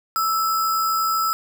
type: tone with sample-and-hold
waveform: sine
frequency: 1314 Hz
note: E6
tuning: 6 cents flat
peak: -18 dBFS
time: 0.16-1.33 s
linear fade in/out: 0 ms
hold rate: 6300 Hz
effects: none